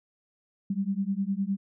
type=beating tone pair; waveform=sine; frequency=191.7 / 201.5 Hz; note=G3 / G3; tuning=-38 / +48 cents; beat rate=9.8 Hz; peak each=-29 dBFS; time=0.7-1.57 s; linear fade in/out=5 ms; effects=none